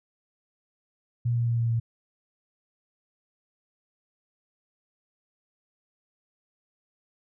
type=tone with pitch steps; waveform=sine; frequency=119.2 / 118.24 / 117.29 / 116.34 / 115.41 Hz; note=A#2 / A#2 / A#2 / A#2 / A#2; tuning=+39 / +25 / +11 / -3 / -17 cents; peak=-22 dBFS; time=1.25-1.8 s; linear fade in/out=10 ms; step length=110 ms; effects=none